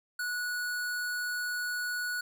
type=tone; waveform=square; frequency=1467 Hz; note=F#6; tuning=15 cents flat; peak=-32 dBFS; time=0.19-2.21 s; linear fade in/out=5 ms; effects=none